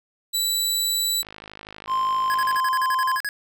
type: tone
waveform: 20% pulse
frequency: 3950 Hz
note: B7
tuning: in tune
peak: -15 dBFS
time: 0.33-1.23 s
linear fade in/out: 20 ms
type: click train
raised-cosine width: 0.3 ms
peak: -22 dBFS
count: 71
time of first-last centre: 1.23-2.566 s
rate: 52.4 Hz
type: tone with pitch glide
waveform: triangle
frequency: 1046.5 to 1038.7 Hz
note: C6 to C6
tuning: 0 to -13 cents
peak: -18 dBFS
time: 1.87-3.2 s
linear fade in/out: 50 ms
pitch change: -13 cents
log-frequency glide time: 2.15-2.69 s
type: tone bursts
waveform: square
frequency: 1668 Hz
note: G#6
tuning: 7 cents sharp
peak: -25 dBFS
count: 12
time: 2.3-3.289 s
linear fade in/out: 0 ms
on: 43 ms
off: 43 ms
effects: none